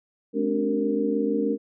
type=tone cluster; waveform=sine; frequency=213.7 / 263.9 / 290.2 / 383.7 / 461.4 Hz; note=G#3 / C4 / D4 / G4 / A#4; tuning=+50 / +15 / -21 / -37 / -18 cents; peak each=-28 / -30 / -26 / -33 / -26 dBFS; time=0.33-1.58 s; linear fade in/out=50 ms; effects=none